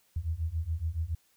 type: beating tone pair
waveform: sine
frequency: 77.78 / 84.88 Hz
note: D#2 / F2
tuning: 0 / -49 cents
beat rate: 7.1 Hz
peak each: -33 / -32 dBFS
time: 0.16-1.15 s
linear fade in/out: 5 ms
effects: white hiss -68 dBFS RMS until 1.36 s